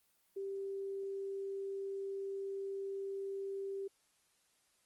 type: tone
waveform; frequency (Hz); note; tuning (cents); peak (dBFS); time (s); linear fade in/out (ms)
sine; 392; G4; 0; -38; 0.36-3.88; 10
effects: white hiss -74 dBFS RMS until 4.85 s + Opus 24 kbps